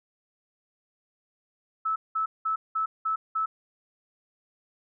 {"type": "tone bursts", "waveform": "sine", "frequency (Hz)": 1306, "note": "E6", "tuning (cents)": -17, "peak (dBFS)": -24, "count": 6, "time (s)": [1.85, 3.46], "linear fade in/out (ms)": 10, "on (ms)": 110, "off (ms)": 190, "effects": []}